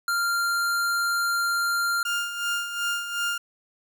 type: tone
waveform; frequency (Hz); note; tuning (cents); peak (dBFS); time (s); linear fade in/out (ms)
square; 1391; F6; -7; -23; 0.08-2.03; 2
type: tone with tremolo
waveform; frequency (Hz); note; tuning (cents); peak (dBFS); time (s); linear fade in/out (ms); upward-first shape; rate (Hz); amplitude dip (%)
30% pulse; 1404; F6; +9; -21; 2.05-3.38; 5; sine; 2.7; 60
effects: none